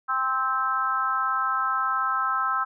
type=harmonic tone with a mistuned harmonic; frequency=261.6 Hz; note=C4; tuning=in tune; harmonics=3 / 4 / 5 / 6; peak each=-34 / -28 / -24 / -32 dBFS; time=0.08-2.65 s; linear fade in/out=20 ms; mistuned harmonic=3; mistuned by=+16 cents; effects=none